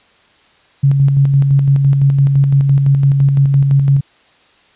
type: tone with tremolo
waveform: sine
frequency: 138.59 Hz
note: C#3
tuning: in tune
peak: -6 dBFS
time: 0.83-4.01 s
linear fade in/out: 10 ms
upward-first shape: square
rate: 5.9 Hz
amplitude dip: 35%
effects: white hiss -50 dBFS RMS until 4.75 s + resampled to 8000 Hz